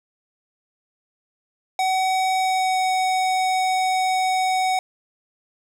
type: tone with pitch glide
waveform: square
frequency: 754 to 748.8 Hz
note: F#5 to F#5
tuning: +32 to +20 cents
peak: -19 dBFS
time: 1.79-4.79 s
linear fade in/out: 2 ms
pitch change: -12 cents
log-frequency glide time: 2.41-2.78 s
effects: low-pass 9000 Hz 12 dB/octave + 8-bit